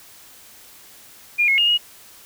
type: tone with pitch steps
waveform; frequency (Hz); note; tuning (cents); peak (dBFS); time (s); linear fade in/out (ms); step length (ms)
sine; 2416 / 2170 / 2843 / 2884; D7 / C#7 / F7 / F#7; +48 / -37 / +30 / -45; -14; 1.38-1.78; 20; 100
effects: white hiss -46 dBFS RMS until 2.25 s